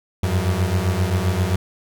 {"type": "beating tone pair", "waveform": "35% pulse", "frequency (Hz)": [88.4, 96], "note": ["F2", "G2"], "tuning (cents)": [22, -36], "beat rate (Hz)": 7.6, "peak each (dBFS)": -19, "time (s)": [0.23, 1.56], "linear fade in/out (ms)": 5, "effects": []}